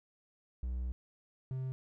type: tone pair in turn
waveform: triangle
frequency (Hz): 62 / 130.39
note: B1 / C3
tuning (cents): +7 / -6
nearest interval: octave + minor second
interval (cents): 1287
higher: second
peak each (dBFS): -32 / -33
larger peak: first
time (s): 0.63-0.92 / 1.51-1.72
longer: first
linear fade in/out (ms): 0
effects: none